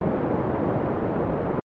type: band-pass noise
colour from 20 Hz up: white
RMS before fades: -24 dBFS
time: 0.01-1.6 s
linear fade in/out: 2 ms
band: 110 to 510 Hz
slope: 12 dB/octave
effects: low-pass 2000 Hz 12 dB/octave + Opus 24 kbps